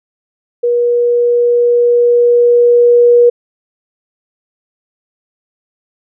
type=tone with level ramp; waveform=sine; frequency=480.1 Hz; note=B4; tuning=49 cents flat; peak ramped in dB=-9 to -3 dBFS; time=0.63-3.3 s; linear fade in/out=10 ms; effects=none